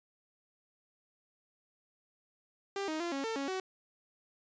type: tone with pitch steps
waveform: sawtooth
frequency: 395.9 / 312.9 / 343.8 / 275 / 449.1 / 276.6 / 376.2 Hz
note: G4 / D#4 / F4 / C#4 / A4 / C#4 / F#4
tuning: +17 / +10 / -27 / -14 / +35 / -4 / +29 cents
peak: -30 dBFS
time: 2.76-3.6 s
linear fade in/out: 2 ms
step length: 120 ms
effects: resampled to 16000 Hz